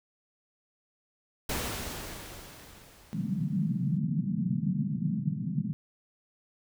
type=noise with exponential decay; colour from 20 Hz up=pink; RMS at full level=-31 dBFS; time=1.49-3.98 s; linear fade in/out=5 ms; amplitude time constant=540 ms
type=band-pass noise; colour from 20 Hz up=pink; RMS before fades=-30 dBFS; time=3.13-5.73 s; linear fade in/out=0 ms; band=140 to 220 Hz; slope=48 dB/octave
effects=none